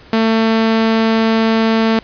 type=tone; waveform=sawtooth; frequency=223.7 Hz; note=A3; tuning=29 cents sharp; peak=-7 dBFS; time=0.13-1.99 s; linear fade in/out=2 ms; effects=pink hiss -42 dBFS RMS until 2.03 s + resampled to 11025 Hz